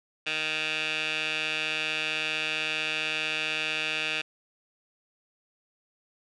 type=tone with band-pass filter; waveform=15% pulse; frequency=155.56 Hz; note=D#3; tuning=in tune; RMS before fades=-30 dBFS; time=0.26-4.22 s; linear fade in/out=10 ms; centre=2800 Hz; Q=3.4; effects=resampled to 24000 Hz